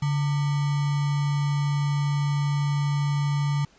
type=tone with sample-and-hold; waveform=sine; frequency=143.7 Hz; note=D3; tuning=37 cents flat; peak=-21 dBFS; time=0.02-3.65 s; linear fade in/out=5 ms; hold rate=1050 Hz; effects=pink hiss -58 dBFS RMS until 3.78 s + resampled to 16000 Hz